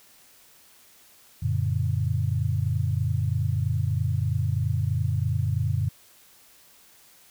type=chord; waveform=sine; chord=Gb augmented; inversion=none; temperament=just; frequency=92.5 / 115.62 / 144.53 Hz; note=Gb2 / Bb2 / D3; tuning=0 / -14 / -27 cents; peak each=-26 / -26 / -28 dBFS; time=1.42-5.89 s; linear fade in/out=10 ms; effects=white hiss -55 dBFS RMS until 7.3 s